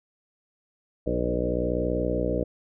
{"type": "harmonic tone with a mistuned harmonic", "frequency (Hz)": 60.7, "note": "B1", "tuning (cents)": -29, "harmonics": [1, 2, 3, 4, 5, 6, 7, 8, 9, 10], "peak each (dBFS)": [-31, -35, -33, -36, -31, -36, -33, -30, -34, -33], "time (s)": [1.06, 2.44], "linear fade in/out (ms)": 10, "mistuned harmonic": 8, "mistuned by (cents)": 21, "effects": []}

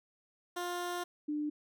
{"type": "tone pair in turn", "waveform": ["15% pulse", "sine"], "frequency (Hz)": [352.9, 298.4], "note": ["F4", "D4"], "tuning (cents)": [18, 28], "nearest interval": "minor third", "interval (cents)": 290, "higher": "first", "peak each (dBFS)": [-29, -32], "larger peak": "first", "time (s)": [[0.56, 1.04], [1.28, 1.5]], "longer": "first", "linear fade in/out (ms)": 10, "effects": []}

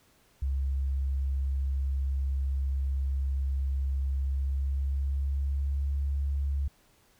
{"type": "tone with pitch glide", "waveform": "sine", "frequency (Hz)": [67.7, 69.84], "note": ["C#2", "C#2"], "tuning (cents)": [-40, 14], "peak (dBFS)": -26, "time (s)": [0.42, 6.68], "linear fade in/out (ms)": 5, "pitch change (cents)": 54, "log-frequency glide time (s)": [4.19, 5.96], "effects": ["pink hiss -64 dBFS RMS until 7.19 s"]}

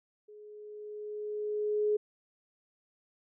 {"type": "tone with level ramp", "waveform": "sine", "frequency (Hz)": 420.7, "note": "G#4", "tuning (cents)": 22, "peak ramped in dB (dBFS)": [-49, -24], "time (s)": [0.28, 1.97], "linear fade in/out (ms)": 10, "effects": []}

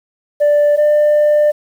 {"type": "tone pair in turn", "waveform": "sine", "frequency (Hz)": [587.3, 596.5], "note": ["D5", "D5"], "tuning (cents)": [0, 27], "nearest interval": "unison", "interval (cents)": 27, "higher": "second", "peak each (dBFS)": -6, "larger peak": "neither", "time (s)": [[0.4, 0.77], [0.77, 1.52]], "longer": "second", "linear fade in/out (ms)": 20, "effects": ["tanh soft clip ceiling -7 dBFS", "7-bit"]}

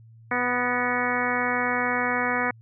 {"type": "harmonic tone with a mistuned harmonic", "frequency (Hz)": 246.9, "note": "B3", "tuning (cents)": 0, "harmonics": [1, 2, 3, 4, 5, 6, 7, 8, 9], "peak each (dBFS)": [-31, -31, -31, -31, -31, -31, -31, -31, -31], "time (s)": [0.31, 2.51], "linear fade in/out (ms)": 5, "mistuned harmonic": 8, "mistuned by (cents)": -44, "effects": ["added 113 Hz sine -47 dBFS peak until 2.61 s"]}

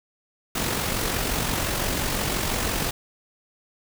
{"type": "noise with amplitude modulation", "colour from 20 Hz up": "pink", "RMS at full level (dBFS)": -24, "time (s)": [0.55, 2.91], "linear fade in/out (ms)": 5, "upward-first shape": "sine", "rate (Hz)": 45.8, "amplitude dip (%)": 40, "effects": []}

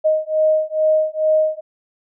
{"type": "beating tone pair", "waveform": "sine", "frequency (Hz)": [622.3, 624.6], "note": ["D#5", "D#5"], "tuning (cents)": [0, 7], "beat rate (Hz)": 2.3, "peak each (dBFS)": -17, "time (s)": [0.04, 1.61], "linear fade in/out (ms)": 20, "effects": []}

